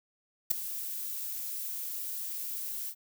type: noise with ADSR envelope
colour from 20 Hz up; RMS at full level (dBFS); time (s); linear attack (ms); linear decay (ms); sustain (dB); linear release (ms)
violet; -22; 0.5-2.95; 12; 6; -15; 69
effects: none